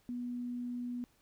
sine tone, 244.1 Hz, B3, 20 cents flat, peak -36 dBFS, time 0.09-1.04 s, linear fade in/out 0 ms, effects pink hiss -70 dBFS RMS until 1.21 s

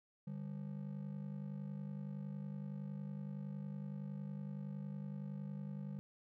triangle ring-modulated tone, 171.4 Hz, F3, 32 cents flat, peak -37 dBFS, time 0.27-5.99 s, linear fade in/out 0 ms, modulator 25.4 Hz, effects none

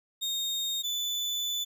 35% pulse tone pair in turn, 3700 / 3491 Hz, A#7 / A7, -14 / -14 cents, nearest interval minor second, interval 100 cents, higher first, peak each -27 dBFS, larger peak neither, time 0.21-0.83 / 0.83-1.65 s, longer second, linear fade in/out 20 ms, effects 11-bit

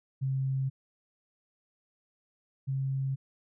sine tone pair in turn, 133.7 / 134.71 Hz, C3 / C#3, +38 / -49 cents, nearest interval unison, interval 13 cents, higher second, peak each -27 / -28 dBFS, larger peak first, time 0.21-0.7 / 2.67-3.16 s, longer neither, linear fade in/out 20 ms, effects none

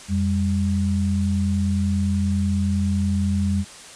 sine tone pair together, 88.21 / 198.3 Hz, F2 / G3, +18 / +20 cents, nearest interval octave + major second, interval 1402 cents, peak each -21 dBFS, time 0.08-3.65 s, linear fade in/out 50 ms, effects white hiss -41 dBFS RMS until 3.95 s + resampled to 22050 Hz

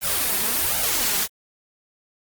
white noise with flanger, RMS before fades -22 dBFS, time 0.01-1.28 s, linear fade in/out 50 ms, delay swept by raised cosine 1.3 to 5 ms, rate 1.3 Hz, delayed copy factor +0.8, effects Opus 32 kbps

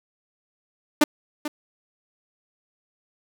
sawtooth tone with echo, 298.8 Hz, D4, 30 cents sharp, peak -9 dBFS, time 1.01-1.04 s, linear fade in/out 5 ms, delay 440 ms, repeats 1, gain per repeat -13 dB, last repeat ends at 1.48 s, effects none

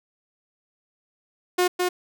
sawtooth tone with echo, 360 Hz, F#4, 47 cents flat, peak -14 dBFS, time 1.58-1.68 s, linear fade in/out 10 ms, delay 210 ms, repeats 1, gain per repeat -3 dB, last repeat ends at 1.89 s, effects none

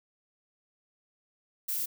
violet noise, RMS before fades -32 dBFS, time 1.68-1.86 s, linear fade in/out 10 ms, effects none

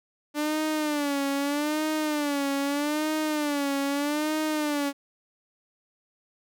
sawtooth tone with vibrato, 293.7 Hz, D4, in tune, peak -21 dBFS, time 0.34-4.93 s, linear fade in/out 50 ms, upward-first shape sine, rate 0.8 Hz, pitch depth 98 cents each way, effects none

